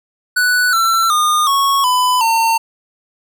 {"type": "tone with pitch steps", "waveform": "square", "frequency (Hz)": [1483, 1344.3, 1218.6, 1104.6, 1001.3, 907.6], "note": ["F#6", "E6", "D#6", "C#6", "B5", "A#5"], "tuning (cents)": [4, 34, -36, -6, 24, -47], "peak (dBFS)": -12, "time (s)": [0.36, 2.58], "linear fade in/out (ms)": 10, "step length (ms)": 370, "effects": []}